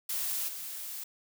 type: noise with level steps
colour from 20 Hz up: blue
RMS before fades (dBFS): -33 / -40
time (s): 0.09-1.04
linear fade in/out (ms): 5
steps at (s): 0.48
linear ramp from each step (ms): 5
effects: none